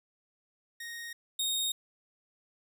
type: tone pair in turn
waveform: sawtooth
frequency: 1864.7 / 3716 Hz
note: A#6 / A#7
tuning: 0 / -6 cents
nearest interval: octave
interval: 1194 cents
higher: second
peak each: -36 / -26 dBFS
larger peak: second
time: 0.8-1.13 / 1.39-1.72 s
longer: neither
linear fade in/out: 5 ms
effects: none